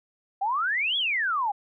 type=exponential two-way sweep; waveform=sine; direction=up then down; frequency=750 to 3444 to 782 Hz; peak=-23 dBFS; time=0.41-1.52 s; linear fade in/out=10 ms; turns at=0.97 s; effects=none